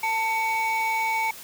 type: tone pair together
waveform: triangle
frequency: 890 / 2243 Hz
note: A5 / C#7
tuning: +20 / +20 cents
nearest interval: octave + major third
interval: 1600 cents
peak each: -21 / -23 dBFS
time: 0.03-1.31 s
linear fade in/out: 5 ms
effects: tanh soft clip ceiling -18 dBFS + white hiss -42 dBFS RMS until 1.43 s